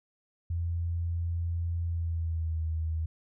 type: tone with pitch glide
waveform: sine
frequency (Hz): 84.9 to 80.18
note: F2 to E2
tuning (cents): -48 to -47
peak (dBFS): -28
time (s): 0.5-3.06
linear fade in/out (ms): 5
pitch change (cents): -99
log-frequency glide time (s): 1.85-2.61
effects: none